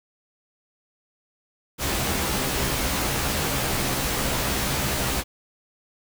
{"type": "noise with comb filter", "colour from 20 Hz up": "pink", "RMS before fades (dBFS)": -25, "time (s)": [1.78, 5.24], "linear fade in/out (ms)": 50, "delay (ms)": 15, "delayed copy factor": 0.6, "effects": []}